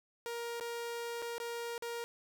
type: tone with dropouts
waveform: sawtooth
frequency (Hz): 470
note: A#4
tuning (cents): +14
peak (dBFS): -34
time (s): 0.26-2.04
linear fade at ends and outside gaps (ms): 0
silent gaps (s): 0.599-0.609 / 1.219-1.223 / 1.381-1.401 / 1.779-1.823
effects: 12-bit